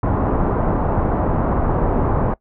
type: low-pass noise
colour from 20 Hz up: pink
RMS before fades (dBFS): -18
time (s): 0.03-2.34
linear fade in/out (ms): 2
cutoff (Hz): 1100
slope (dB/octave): 24
effects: noise-tail reverb RT60 0.1 s tail -21 dB re dry